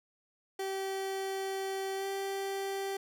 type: tone with pitch glide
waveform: 30% pulse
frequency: 386.3 to 391 Hz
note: G4 to G4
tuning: -25 to -4 cents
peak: -31 dBFS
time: 0.59-2.97 s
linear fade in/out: 5 ms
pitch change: +21 cents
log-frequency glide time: 1.96-2.06 s
effects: none